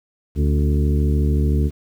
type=harmonic tone with a mistuned harmonic; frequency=73.5 Hz; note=D2; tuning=2 cents sharp; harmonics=1 / 2 / 3 / 4 / 5 / 6; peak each=-16 / -22 / -26 / -28 / -30 / -32 dBFS; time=0.35-1.71 s; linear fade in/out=50 ms; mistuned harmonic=4; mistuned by=-46 cents; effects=8-bit